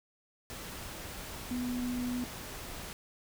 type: tone in noise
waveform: sine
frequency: 246.9 Hz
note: B3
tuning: in tune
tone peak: -32 dBFS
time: 1.51-2.24 s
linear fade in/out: 0 ms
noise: pink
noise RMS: -43 dBFS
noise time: 0.5-2.93 s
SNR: +8 dB
effects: none

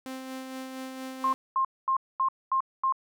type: tone with tremolo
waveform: sawtooth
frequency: 261.6 Hz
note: C4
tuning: in tune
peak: -31 dBFS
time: 0.06-1.34 s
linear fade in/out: 0 ms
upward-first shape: sine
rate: 4.3 Hz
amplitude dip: 35%
type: tone bursts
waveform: sine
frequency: 1062 Hz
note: C6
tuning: 25 cents sharp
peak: -22 dBFS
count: 6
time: 1.24-2.924 s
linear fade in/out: 2 ms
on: 89 ms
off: 230 ms
effects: none

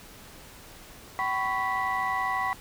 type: tone cluster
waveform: sine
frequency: 764 / 998 / 1110 / 1965 Hz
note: G5 / B5 / C#6 / B6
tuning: -45 / +18 / +2 / -9 cents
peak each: -30 dBFS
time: 1.19-2.53 s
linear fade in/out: 0 ms
effects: tanh soft clip ceiling -19 dBFS + pink hiss -48 dBFS RMS until 2.6 s

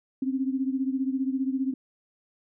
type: beating tone pair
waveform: sine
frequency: 261.6 / 276.6 Hz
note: C4 / C#4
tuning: 0 / -4 cents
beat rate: 15 Hz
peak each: -26 / -30 dBFS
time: 0.22-1.74 s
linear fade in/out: 5 ms
effects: none

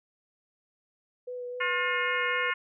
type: tone with vibrato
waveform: sine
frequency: 493.9 Hz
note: B4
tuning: in tune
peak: -34 dBFS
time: 1.27-2.51 s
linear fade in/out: 10 ms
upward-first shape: sine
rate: 3.8 Hz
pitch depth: 13 cents each way
type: harmonic tone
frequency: 357.1 Hz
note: F4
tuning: 39 cents sharp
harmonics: 3 / 4 / 5 / 6 / 7 / 8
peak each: -33 / -32 / -32 / -31 / -39 / -38 dBFS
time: 1.6-2.54 s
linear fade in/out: 10 ms
effects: none

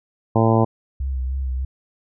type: harmonic tone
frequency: 112.7 Hz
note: A2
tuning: 42 cents sharp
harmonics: 1 / 2 / 3 / 4 / 5 / 6 / 7 / 8 / 9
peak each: -17 / -20 / -22 / -23 / -24 / -25 / -25 / -26 / -27 dBFS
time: 0.35-0.65 s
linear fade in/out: 10 ms
type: tone with vibrato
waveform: sine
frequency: 65.41 Hz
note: C2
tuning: in tune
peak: -21 dBFS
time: 1-1.65 s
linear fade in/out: 5 ms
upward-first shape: sine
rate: 3.3 Hz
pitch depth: 48 cents each way
effects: none

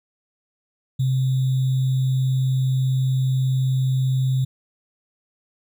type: tone with sample-and-hold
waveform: sine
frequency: 130.81 Hz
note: C3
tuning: in tune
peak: -17 dBFS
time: 0.99-4.45 s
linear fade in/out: 10 ms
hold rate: 3675 Hz
effects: none

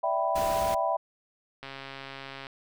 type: chord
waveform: sine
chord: E minor seventh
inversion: third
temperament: equal with one note detuned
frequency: 587.3 / 659.3 / 776.3 / 987.8 Hz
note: D5 / E5 / G5 / B5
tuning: 0 / 0 / -17 / 0 cents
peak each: -33 / -28 / -30 / -30 dBFS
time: 0.03-0.97 s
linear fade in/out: 10 ms
type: noise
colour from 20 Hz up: pink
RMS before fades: -36 dBFS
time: 0.35-0.75 s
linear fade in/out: 10 ms
type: click train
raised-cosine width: 0.3 ms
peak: -24 dBFS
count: 115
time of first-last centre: 1.63-2.468 s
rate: 136 Hz
effects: none

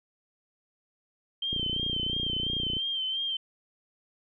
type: tone with vibrato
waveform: sine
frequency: 3136 Hz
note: G7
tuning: in tune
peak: -28 dBFS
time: 1.42-3.37 s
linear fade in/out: 5 ms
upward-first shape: sine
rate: 2.9 Hz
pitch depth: 47 cents each way
type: click train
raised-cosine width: 3 ms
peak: -23 dBFS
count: 38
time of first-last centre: 1.53-2.767 s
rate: 29.9 Hz
effects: none

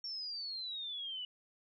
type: exponential sweep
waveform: sine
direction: down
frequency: 5510 to 2926 Hz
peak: -39 dBFS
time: 0.04-1.25 s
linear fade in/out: 2 ms
effects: none

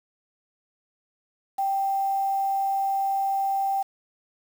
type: tone with quantisation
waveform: sine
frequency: 783 Hz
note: G5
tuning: 2 cents flat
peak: -22 dBFS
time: 1.58-3.83 s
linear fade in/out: 10 ms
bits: 7
effects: none

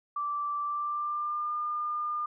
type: tone with pitch glide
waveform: sine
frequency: 1168 to 1207.1 Hz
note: D6 to D6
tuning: -10 to +47 cents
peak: -29 dBFS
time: 0.16-2.26 s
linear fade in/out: 5 ms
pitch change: +57 cents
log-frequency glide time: 0.6-1.53 s
effects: none

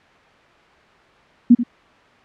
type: tone with echo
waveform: sine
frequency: 240.3 Hz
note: B3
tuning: 47 cents flat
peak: -5 dBFS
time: 1.5-1.55 s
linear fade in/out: 10 ms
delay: 86 ms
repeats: 1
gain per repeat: -12 dB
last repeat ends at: 1.636 s
effects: white hiss -50 dBFS RMS until 2.24 s + low-pass 2000 Hz 12 dB/octave

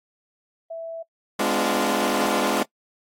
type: tone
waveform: sine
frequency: 659.3 Hz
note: E5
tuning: in tune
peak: -30 dBFS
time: 0.7-1.03 s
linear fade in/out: 10 ms
type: chord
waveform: 15% pulse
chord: G# diminished seventh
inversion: none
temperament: equal with one note detuned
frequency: 207.7 / 252.4 / 293.7 / 349.2 Hz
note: G#3 / B3 / D4 / F4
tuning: 0 / +38 / 0 / 0 cents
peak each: -20 dBFS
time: 1.39-2.63 s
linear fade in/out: 5 ms
effects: noise-tail reverb RT60 0.1 s tail -23 dB re dry + AAC 48 kbps

